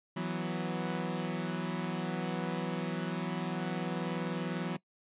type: chord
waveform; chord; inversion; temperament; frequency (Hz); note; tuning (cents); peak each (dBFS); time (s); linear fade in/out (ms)
sawtooth; E suspended second; none; equal; 164.81 / 185 / 246.9; E3 / F#3 / B3; 0 / 0 / 0; -33 / -32 / -36; 0.16-4.77; 10
effects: noise-tail reverb RT60 0.1 s tail -21 dB re dry + resampled to 8000 Hz